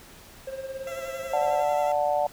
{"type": "tone with tremolo", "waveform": "triangle", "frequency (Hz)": 533, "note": "C5", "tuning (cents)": 32, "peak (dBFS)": -28, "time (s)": [0.47, 1.63], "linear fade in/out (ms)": 5, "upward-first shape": "sine", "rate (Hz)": 18, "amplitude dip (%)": 65}
{"type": "tone with vibrato", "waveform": "15% pulse", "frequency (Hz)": 670, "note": "E5", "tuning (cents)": 28, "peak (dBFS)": -31, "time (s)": [0.87, 1.92], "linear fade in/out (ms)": 2, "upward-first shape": "sine", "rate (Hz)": 11, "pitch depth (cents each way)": 33}
{"type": "click train", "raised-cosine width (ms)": 1, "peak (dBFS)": -33, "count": 4, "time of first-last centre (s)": [0.99, 1.723], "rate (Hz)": 4.09}
{"type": "chord", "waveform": "sine", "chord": "D major", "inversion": "none", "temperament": "just", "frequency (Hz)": [587.3, 734.2, 881], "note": ["D5", "F#5", "A5"], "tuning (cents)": [0, -14, 2], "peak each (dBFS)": [-25, -25, -29], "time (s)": [1.33, 2.27], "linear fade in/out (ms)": 5}
{"effects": ["pink hiss -49 dBFS RMS until 2.32 s"]}